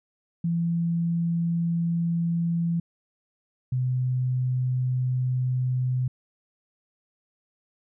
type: tone pair in turn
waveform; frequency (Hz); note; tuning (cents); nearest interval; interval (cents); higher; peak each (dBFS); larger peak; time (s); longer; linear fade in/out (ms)
sine; 168.9 / 127.19; E3 / C3; +42 / -49; perfect fourth; 491; first; -22; neither; 0.44-2.8 / 3.72-6.08; neither; 5
effects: none